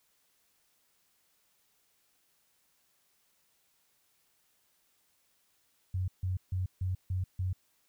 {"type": "tone bursts", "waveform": "sine", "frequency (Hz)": 92.5, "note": "F#2", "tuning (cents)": 0, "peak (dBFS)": -29, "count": 6, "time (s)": [5.94, 7.53], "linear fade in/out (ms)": 5, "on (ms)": 140, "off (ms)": 150, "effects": ["white hiss -72 dBFS RMS until 7.88 s"]}